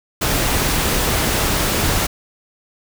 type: noise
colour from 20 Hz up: pink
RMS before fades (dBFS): -18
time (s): 0.21-2.07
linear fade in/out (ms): 10
effects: none